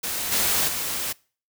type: noise with level steps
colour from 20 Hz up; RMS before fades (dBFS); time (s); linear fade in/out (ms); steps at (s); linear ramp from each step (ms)
white; -28 / -22 / -28; 0.03-1.13; 10; 0.31 / 0.67; 20
effects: noise-tail reverb RT60 0.4 s tail -24 dB re dry